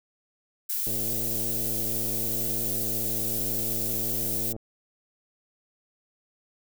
violet noise, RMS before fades -29 dBFS, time 0.69-4.53 s, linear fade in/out 10 ms
click train, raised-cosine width 2 ms, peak -25 dBFS, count 411, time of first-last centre 0.87-4.564 s, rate 111 Hz
effects none

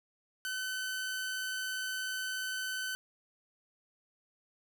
sawtooth tone, 1519 Hz, F#6, 45 cents sharp, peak -31 dBFS, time 0.45-2.95 s, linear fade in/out 0 ms, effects none

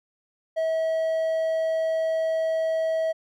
triangle tone, 645 Hz, E5, 38 cents flat, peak -20 dBFS, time 0.56-3.13 s, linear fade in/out 20 ms, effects none

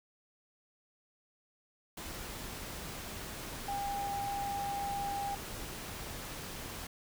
sine tone in noise, 802 Hz, G5, 39 cents sharp, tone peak -34 dBFS, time 3.68-5.35 s, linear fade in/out 5 ms, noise pink, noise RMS -43 dBFS, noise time 1.97-6.87 s, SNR +6 dB, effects none

